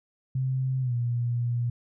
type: tone with pitch glide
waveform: sine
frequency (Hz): 130.81 to 119.95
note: C3 to A#2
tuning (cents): 0 to +50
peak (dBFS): -24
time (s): 0.35-1.7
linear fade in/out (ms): 5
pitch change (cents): -150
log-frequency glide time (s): 0.81-0.94
effects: none